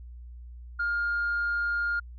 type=tone; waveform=sine; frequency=1412 Hz; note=F6; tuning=19 cents sharp; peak=-24 dBFS; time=0.79-2 s; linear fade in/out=10 ms; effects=tanh soft clip ceiling -22 dBFS + added 60 Hz sine -41 dBFS peak until 2.18 s